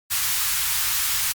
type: band-stop noise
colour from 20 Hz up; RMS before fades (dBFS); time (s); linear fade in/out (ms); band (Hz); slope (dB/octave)
white; -23; 0.1-1.33; 20; 120 to 1000; 24
effects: Opus 48 kbps